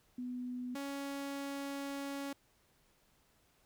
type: tone pair in turn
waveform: sine / sawtooth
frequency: 248.5 / 278.9 Hz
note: B3 / C#4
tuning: +11 / +11 cents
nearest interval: major second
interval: 200 cents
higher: second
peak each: -38 / -35 dBFS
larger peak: second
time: 0.18-0.75 / 0.75-2.33 s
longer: second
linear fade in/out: 5 ms
effects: pink hiss -71 dBFS RMS until 3.65 s